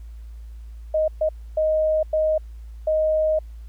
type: tone bursts at uneven times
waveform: sine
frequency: 624 Hz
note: D#5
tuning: 5 cents sharp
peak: -17 dBFS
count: 5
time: 0.94-1.08 / 1.21-1.29 / 1.57-2.03 / 2.13-2.38 / 2.87-3.39 s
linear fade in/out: 5 ms
effects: added 56 Hz sine -35 dBFS peak until 3.68 s + pink hiss -62 dBFS RMS until 3.68 s